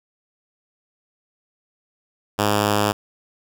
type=tone; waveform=5% pulse; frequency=103.83 Hz; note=G#2; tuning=in tune; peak=-6 dBFS; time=2.38-2.93 s; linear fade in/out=20 ms; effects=none